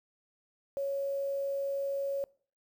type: tone with quantisation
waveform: sine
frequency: 554.4 Hz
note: C#5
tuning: in tune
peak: -30 dBFS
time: 0.77-2.24 s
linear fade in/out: 0 ms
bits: 9
effects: noise-tail reverb RT60 0.5 s tail -24 dB re dry